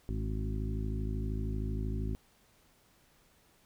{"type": "harmonic tone with a mistuned harmonic", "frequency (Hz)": 52.9, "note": "G#1", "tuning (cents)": 33, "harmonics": [1, 2, 3, 4, 5, 6, 7], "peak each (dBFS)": [-34, -37, -44, -42, -44, -51, -46], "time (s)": [0.09, 2.15], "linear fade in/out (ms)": 0, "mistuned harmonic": 5, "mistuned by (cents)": 26, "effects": ["pink hiss -66 dBFS RMS until 3.65 s"]}